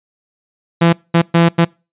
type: tone bursts at uneven times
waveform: sawtooth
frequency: 168.6 Hz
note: E3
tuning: 39 cents sharp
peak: -4 dBFS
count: 4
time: 0.81-0.93 / 1.14-1.22 / 1.34-1.49 / 1.58-1.65 s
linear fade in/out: 10 ms
effects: noise-tail reverb RT60 0.3 s tail -26 dB re dry + resampled to 8000 Hz

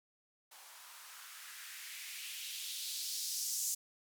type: noise with band-pass filter sweep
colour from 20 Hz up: violet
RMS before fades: -43 dBFS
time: 0.51-3.75 s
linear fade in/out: 10 ms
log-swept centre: 790 to 6800 Hz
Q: 2.1
effects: none

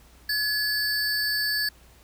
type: tone pair together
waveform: square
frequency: 1700 / 4538 Hz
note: G#6 / C#8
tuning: +40 / +40 cents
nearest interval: octave + perfect fourth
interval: 1700 cents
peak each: -27 dBFS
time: 0.29-1.69 s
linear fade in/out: 5 ms
effects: added 60 Hz sine -53 dBFS peak until 2.03 s + pink hiss -56 dBFS RMS until 2.03 s

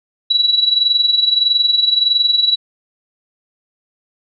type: tone with amplitude modulation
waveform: sine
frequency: 3920 Hz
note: B7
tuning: 14 cents flat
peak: -8 dBFS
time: 0.3-2.56 s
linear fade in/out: 10 ms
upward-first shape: sine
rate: 21.6 Hz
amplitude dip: 70%
effects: none

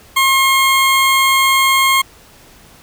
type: tone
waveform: 20% pulse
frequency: 1074 Hz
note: C6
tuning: 45 cents sharp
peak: -5 dBFS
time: 0.16-2.02 s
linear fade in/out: 10 ms
effects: pink hiss -44 dBFS RMS until 2.82 s

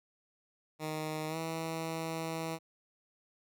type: tone with pitch glide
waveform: 10% pulse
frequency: 155.56 to 162.54 Hz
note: D#3 to E3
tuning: 0 to -24 cents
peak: -27 dBFS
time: 0.79-2.59 s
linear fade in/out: 50 ms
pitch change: +76 cents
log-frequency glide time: 1.28-1.37 s
effects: none

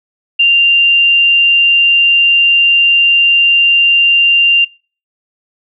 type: tone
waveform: sine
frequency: 2785 Hz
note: F7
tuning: 5 cents flat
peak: -5 dBFS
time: 0.39-4.65 s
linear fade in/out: 10 ms
effects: noise-tail reverb RT60 0.4 s tail -26 dB re dry

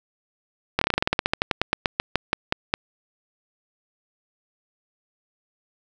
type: slowing click train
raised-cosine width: 0.3 ms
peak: -3 dBFS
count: 23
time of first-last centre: 0.79-2.739 s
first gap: 24 ms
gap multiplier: 1.11
effects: none

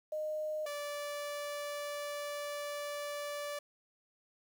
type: tone pair in turn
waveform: sine / sawtooth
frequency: 615 / 582 Hz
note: D#5 / D5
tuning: -20 / -16 cents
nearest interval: minor second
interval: 96 cents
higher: first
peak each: -34 / -34 dBFS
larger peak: neither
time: 0.12-0.66 / 0.66-3.59 s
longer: second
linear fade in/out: 5 ms
effects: 10-bit

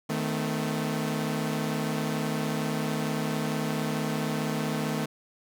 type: chord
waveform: sawtooth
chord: A diminished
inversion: second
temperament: equal with one note detuned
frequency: 155.56 / 220 / 255.4 Hz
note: Eb3 / A3 / C4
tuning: 0 / 0 / -42 cents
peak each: -27 / -27 / -30 dBFS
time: 0.09-5.06 s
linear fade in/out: 10 ms
effects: none

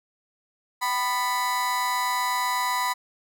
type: tone with amplitude modulation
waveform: 35% pulse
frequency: 992 Hz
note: B5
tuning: 7 cents sharp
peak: -18 dBFS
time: 0.81-2.94 s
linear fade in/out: 20 ms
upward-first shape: sine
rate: 228 Hz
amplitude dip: 75%
effects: none

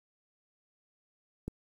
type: click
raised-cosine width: 3 ms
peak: -23 dBFS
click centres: 1.48 s
effects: 9-bit

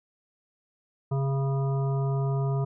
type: harmonic tone with a mistuned harmonic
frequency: 136.3 Hz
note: C#3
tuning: 29 cents flat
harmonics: 1 / 3 / 5 / 7 / 9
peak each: -24 / -34 / -38 / -41 / -43 dBFS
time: 1.11-2.65 s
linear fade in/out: 10 ms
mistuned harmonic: 7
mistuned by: +35 cents
effects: none

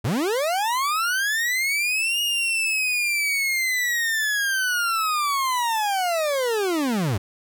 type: linear two-way sweep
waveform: 40% pulse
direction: up then down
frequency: 87.4 to 2873 to 87.4 Hz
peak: -20 dBFS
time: 0.04-7.18 s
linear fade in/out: 10 ms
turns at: 2.21 s
effects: none

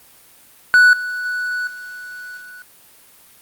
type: tone with level steps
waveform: triangle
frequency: 1480 Hz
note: F#6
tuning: in tune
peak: -5 / -20 / -18 / -29 / -33 dBFS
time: 0.74-2.62 s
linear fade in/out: 0 ms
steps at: 0.93 / 1.25 / 1.67 / 2.37 s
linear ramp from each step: 2 ms
effects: white hiss -48 dBFS RMS until 3.41 s + Opus 32 kbps

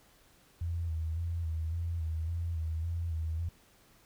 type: tone with vibrato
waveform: sine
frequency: 82.41 Hz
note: E2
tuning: in tune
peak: -31 dBFS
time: 0.61-3.49 s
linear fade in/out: 5 ms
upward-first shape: square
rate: 1.8 Hz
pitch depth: 45 cents each way
effects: pink hiss -63 dBFS RMS until 4.05 s

